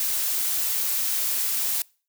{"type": "noise", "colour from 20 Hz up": "blue", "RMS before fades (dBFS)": -25, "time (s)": [0, 1.82], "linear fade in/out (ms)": 2, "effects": ["noise-tail reverb RT60 0.4 s tail -25 dB re dry"]}